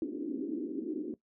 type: band-pass noise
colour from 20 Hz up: pink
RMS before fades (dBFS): -36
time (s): 0.02-1.14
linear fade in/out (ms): 2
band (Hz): 260 to 360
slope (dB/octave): 48
effects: noise-tail reverb RT60 0.1 s tail -17 dB re dry